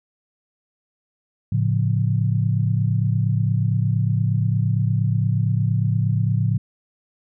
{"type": "chord", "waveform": "sine", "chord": "A augmented", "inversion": "none", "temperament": "equal", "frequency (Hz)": [110, 138.59, 174.61], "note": ["A2", "C#3", "E#3"], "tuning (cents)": [0, 0, 0], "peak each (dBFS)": [-19, -22, -25], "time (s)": [1.52, 6.58], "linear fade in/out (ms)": 5, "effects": []}